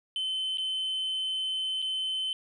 sine tone with dropouts, 3062 Hz, G7, 41 cents flat, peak -26 dBFS, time 0.16-2.33 s, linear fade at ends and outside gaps 1 ms, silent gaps 0.573-0.582 / 1.819-1.824 s, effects tanh soft clip ceiling -27 dBFS

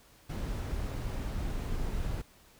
brown noise, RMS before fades -34 dBFS, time 0.29-2.22 s, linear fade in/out 10 ms, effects pink hiss -60 dBFS RMS until 2.59 s

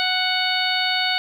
harmonic tone, 740 Hz, F#5, in tune, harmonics 1 / 2 / 3 / 4 / 5 / 6, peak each -26 / -26 / -26 / -26 / -26 / -26 dBFS, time 0-1.18 s, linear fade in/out 0 ms, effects 8-bit

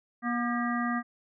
harmonic tone with a mistuned harmonic, 240.1 Hz, B3, 49 cents flat, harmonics 1 / 3 / 5 / 7 / 8, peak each -29 / -36 / -33 / -38 / -37 dBFS, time 0.22-1.03 s, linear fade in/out 50 ms, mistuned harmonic 7, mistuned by -70 cents, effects none

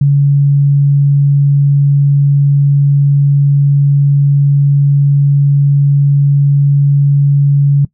sine tone, 141.5 Hz, C#3, 36 cents sharp, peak -5 dBFS, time 0.01-7.85 s, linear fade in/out 5 ms, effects noise-tail reverb RT60 0.1 s tail -20 dB re dry

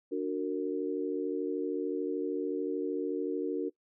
sine chord, D augmented, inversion none, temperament just, 293.7 / 367.1 / 458.9 Hz, D4 / F#4 / A#4, 0 / -14 / -27 cents, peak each -34 dBFS, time 0.11-3.7 s, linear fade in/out 20 ms, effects noise-tail reverb RT60 0.1 s tail -21 dB re dry

